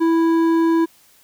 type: tone with hard clipping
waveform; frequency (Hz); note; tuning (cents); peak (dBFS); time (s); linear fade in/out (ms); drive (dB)
triangle; 329.6; E4; 0; -15; 0-0.86; 20; 12
effects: white hiss -53 dBFS RMS until 1.23 s